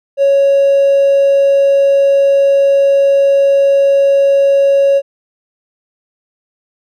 triangle tone with hard clipping, 554.4 Hz, C#5, in tune, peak -7 dBFS, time 0.17-5.02 s, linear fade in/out 50 ms, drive 4 dB, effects none

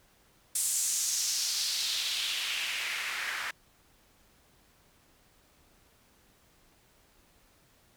white noise with band-pass filter sweep, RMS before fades -32 dBFS, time 0.55-3.51 s, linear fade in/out 5 ms, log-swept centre 8700 to 1600 Hz, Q 2.3, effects pink hiss -64 dBFS RMS until 7.96 s

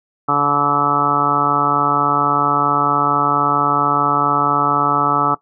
harmonic tone with a mistuned harmonic, 144.4 Hz, D3, 29 cents flat, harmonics 1 / 2 / 3 / 4 / 5 / 6 / 7 / 8 / 9, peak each -26 / -23 / -26 / -29 / -24 / -22 / -27 / -18 / -17 dBFS, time 0.28-5.35 s, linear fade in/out 10 ms, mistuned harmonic 1, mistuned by -40 cents, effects noise-tail reverb RT60 0.1 s tail -17 dB re dry

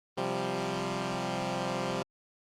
10% pulse chord, C suspended fourth, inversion none, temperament equal, 130.81 / 174.61 / 196 Hz, C3 / F3 / G3, 0 / 0 / 0 cents, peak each -28 / -27 / -26 dBFS, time 0.17-2.03 s, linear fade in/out 10 ms, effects low-pass 7000 Hz 12 dB/octave + Opus 32 kbps

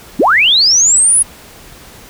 sine linear sweep, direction up, 167.7 to 10548 Hz, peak -6 dBFS, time 0.19-1.23 s, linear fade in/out 10 ms, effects pink hiss -37 dBFS RMS until 2.09 s

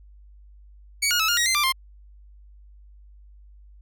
15% pulse tone with pitch steps, 2253 / 1434 / 1300 / 1415 / 1895 / 2074 / 1182 / 1056 Hz, C#7 / F6 / E6 / F6 / A#6 / C7 / D6 / C6, +28 / +45 / -24 / +22 / +28 / -16 / +11 / +16 cents, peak -13 dBFS, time 1.02-1.724 s, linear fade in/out 10 ms, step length 88 ms, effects added 50 Hz sine -46 dBFS peak until 3.81 s

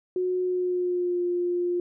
sine tone with pitch glide, 365.3 to 352.7 Hz, F#4 to F4, -22 to +17 cents, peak -23 dBFS, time 0.16-1.8 s, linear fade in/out 2 ms, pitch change -61 cents, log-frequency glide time 0.42-1.22 s, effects none

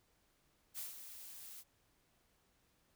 blue noise with ADSR envelope, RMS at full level -43 dBFS, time 0.74-1.64 s, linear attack 44 ms, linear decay 150 ms, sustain -9 dB, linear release 46 ms, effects pink hiss -75 dBFS RMS until 2.95 s

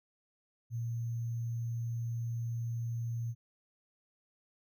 sine tone with sample-and-hold, 116.54 Hz, A#2, in tune, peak -33 dBFS, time 0.7-3.35 s, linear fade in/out 50 ms, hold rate 6300 Hz, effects none

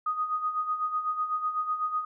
sine tone with tremolo, 1244.5 Hz, D#6, in tune, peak -24 dBFS, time 0.06-2.05 s, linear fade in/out 5 ms, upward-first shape sine, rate 8 Hz, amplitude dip 65%, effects none

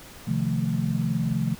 sine chord, F dominant seventh, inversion second, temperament equal, 130.81 / 155.56 / 174.61 / 220 Hz, C3 / Eb3 / F3 / A3, 0 / 0 / 0 / 0 cents, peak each -28 dBFS, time 0.27-1.55 s, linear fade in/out 10 ms, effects pink hiss -45 dBFS RMS until 1.59 s

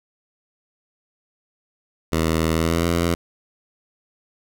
10% pulse tone with pitch glide, 80.7 to 85.06 Hz, E2 to F2, -36 to -45 cents, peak -10 dBFS, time 2.12-3.15 s, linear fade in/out 10 ms, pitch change +91 cents, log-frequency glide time 2.52-2.88 s, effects none

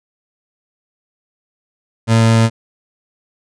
30% pulse tone, 113.4 Hz, A#2, 47 cents flat, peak -6 dBFS, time 2.07-2.5 s, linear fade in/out 50 ms, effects resampled to 22050 Hz

